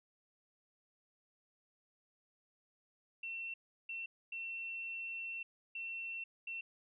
sine tone bursts at uneven times, 2704 Hz, E7, 43 cents sharp, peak -40 dBFS, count 5, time 3.23-3.54 / 3.89-4.06 / 4.32-5.43 / 5.75-6.24 / 6.47-6.61 s, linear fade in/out 5 ms, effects none

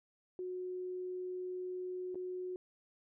sine tone with dropouts, 365.5 Hz, F#4, 21 cents flat, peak -38 dBFS, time 0.39-2.56 s, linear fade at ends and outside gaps 1 ms, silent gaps 2.146-2.155 s, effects none

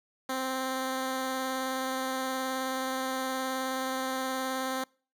10% pulse tone with vibrato, 261.6 Hz, C4, in tune, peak -22 dBFS, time 0.29-4.84 s, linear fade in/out 5 ms, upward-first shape square, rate 19 Hz, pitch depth 9 cents each way, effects noise-tail reverb RT60 0.4 s tail -26 dB re dry

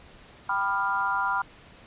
sine chord, G dominant seventh, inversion none, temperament equal with one note detuned, 784 / 987.8 / 1203.5 / 1396.9 Hz, G5 / B5 / D6 / F6, 0 / 0 / +42 / 0 cents, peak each -32 / -27 / -32 / -28 dBFS, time 0.49-1.42 s, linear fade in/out 5 ms, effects pink hiss -51 dBFS RMS until 1.86 s + resampled to 8000 Hz

